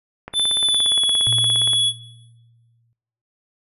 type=click train; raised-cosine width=0.5 ms; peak=-17 dBFS; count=26; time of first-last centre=0.28-1.733 s; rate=17.2 Hz
type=tone with pitch glide; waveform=square; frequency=3520 to 3381 Hz; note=A7 to G#7; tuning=0 to +30 cents; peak=-16 dBFS; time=0.33-1.93 s; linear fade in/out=50 ms; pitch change=-70 cents; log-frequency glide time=0.6-1.04 s
type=tone with exponential decay; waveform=sine; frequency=116.54 Hz; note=A#2; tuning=in tune; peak=-23 dBFS; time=1.27-2.93 s; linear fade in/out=0 ms; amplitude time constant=360 ms
effects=noise-tail reverb RT60 0.9 s tail -17 dB re dry + resampled to 32000 Hz